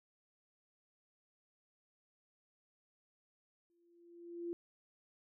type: tone with exponential growth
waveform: sine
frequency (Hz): 343.4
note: F4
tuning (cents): -29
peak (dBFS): -36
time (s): 3.7-4.53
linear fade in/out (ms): 0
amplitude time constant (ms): 180
effects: none